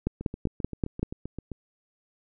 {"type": "two click trains", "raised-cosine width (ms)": 3, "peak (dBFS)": [-12, -22], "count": [6, 11], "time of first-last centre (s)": [[0.07, 1.03], [0.21, 1.517]], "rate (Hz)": [5.21, 7.65], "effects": []}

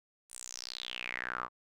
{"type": "tone with band-pass filter sweep", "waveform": "sawtooth", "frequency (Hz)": 61.74, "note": "B1", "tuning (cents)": 0, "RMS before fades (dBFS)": -41, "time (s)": [0.29, 1.49], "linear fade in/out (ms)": 50, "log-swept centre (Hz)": [9600, 1100], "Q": 6.4, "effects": []}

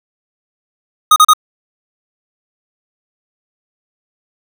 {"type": "tone bursts", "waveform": "square", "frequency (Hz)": 1244.5, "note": "D#6", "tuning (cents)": 0, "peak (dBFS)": -4, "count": 3, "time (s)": [1.11, 1.335], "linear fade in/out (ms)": 5, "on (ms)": 51, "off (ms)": 36, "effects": []}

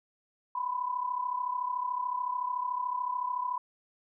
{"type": "tone pair together", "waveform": "sine", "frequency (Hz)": [987.8, 1021.5], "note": ["B5", "C6"], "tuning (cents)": [0, -42], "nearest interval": "minor second", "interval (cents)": 58, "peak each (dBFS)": [-31, -35], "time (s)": [0.55, 3.58], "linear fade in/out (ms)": 5, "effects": []}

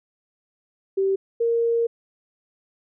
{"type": "tone pair in turn", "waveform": "sine", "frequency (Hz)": [387.6, 464.8], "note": ["G4", "A#4"], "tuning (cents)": [-20, -5], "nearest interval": "minor third", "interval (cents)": 315, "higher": "second", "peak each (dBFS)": -18, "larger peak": "neither", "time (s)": [[0.97, 1.16], [1.4, 1.87]], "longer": "second", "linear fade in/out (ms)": 10, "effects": []}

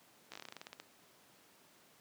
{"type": "slowing click train", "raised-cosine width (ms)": 0.2, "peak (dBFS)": -29, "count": 14, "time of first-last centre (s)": [0.32, 0.8], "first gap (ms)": 16, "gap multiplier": 1.13, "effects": ["pink hiss -64 dBFS RMS until 2 s", "high-pass 200 Hz 12 dB/octave"]}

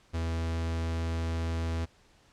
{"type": "tone", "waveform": "45% pulse", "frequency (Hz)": 82.41, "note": "E2", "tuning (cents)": 0, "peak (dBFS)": -29, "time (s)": [0.13, 1.86], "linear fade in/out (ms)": 20, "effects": ["pink hiss -62 dBFS RMS until 2.32 s", "low-pass 7000 Hz 12 dB/octave"]}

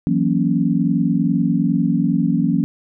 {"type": "chord", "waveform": "sine", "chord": "F# dominant seventh", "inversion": "third", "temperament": "equal with one note detuned", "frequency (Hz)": [164.81, 185, 234.7, 277.2], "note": ["E3", "F#3", "A#3", "C#4"], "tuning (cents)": [0, 0, 12, 0], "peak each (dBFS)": -20, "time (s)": [0.07, 2.64], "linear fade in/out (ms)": 0, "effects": []}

